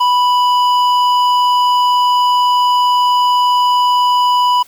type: tone with hard clipping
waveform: sine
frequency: 987.8 Hz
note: B5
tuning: in tune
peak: -11 dBFS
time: 0-4.63 s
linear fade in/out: 10 ms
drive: 9 dB
effects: white hiss -45 dBFS RMS until 4.67 s